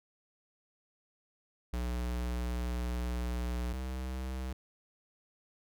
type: tone pair in turn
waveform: square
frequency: 60.6 / 64.2 Hz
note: B1 / C2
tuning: -32 / -32 cents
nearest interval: minor second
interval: 100 cents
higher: second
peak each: -33 / -36 dBFS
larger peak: first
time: 1.73-3.73 / 3.73-4.53 s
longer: first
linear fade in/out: 5 ms
effects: none